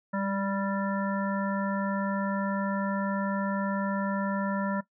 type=harmonic tone with a mistuned harmonic; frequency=196 Hz; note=G3; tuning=in tune; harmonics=1 / 3 / 5 / 7 / 9; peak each=-29 / -34 / -36 / -37 / -39 dBFS; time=0.13-4.81 s; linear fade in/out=10 ms; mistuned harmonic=1; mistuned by=+20 cents; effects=noise-tail reverb RT60 0.1 s tail -17 dB re dry